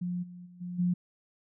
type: tone with level steps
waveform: sine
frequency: 177.7 Hz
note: F3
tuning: 30 cents sharp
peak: -30 / -43 / -49 / -35 / -24 dBFS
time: 0.01-0.94 s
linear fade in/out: 10 ms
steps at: 0.22 / 0.45 / 0.6 / 0.78 s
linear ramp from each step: 20 ms
effects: none